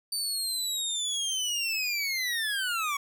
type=linear sweep; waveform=25% pulse; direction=down; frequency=4606 to 1108.7 Hz; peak=-24 dBFS; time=0.12-2.97 s; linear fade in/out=5 ms; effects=none